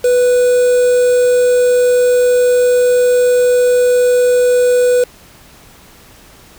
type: tone with quantisation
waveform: triangle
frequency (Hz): 493.9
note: B4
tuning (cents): 0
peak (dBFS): -6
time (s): 0.04-5.04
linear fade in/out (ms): 5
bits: 4
effects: pink hiss -42 dBFS RMS until 6.58 s